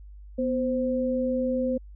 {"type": "tone pair together", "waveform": "sine", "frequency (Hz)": [247.3, 520], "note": ["B3", "C5"], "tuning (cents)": [3, -11], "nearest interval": "octave + minor second", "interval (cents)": 1286, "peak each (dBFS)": -26, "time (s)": [0.38, 1.78], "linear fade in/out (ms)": 10, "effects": ["added 50 Hz sine -42 dBFS peak until 1.95 s"]}